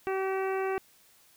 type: harmonic tone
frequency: 383.1 Hz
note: G4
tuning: 40 cents flat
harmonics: 1 / 2 / 3 / 4 / 5 / 6 / 7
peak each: -29 / -35 / -39 / -41 / -43 / -45 / -46 dBFS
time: 0.07-0.78 s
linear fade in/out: 0 ms
effects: white hiss -61 dBFS RMS until 1.36 s